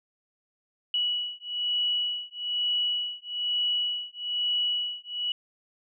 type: beating tone pair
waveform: sine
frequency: 2935 / 2936.1 Hz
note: F#7 / F#7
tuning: -15 / -14 cents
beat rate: 1.1 Hz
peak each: -29 dBFS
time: 0.94-5.32 s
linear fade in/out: 2 ms
effects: none